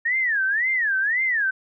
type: tone with vibrato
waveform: sine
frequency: 1795 Hz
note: A6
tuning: 34 cents sharp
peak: -19 dBFS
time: 0.05-1.51 s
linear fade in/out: 10 ms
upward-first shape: sine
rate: 1.9 Hz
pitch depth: 270 cents each way
effects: none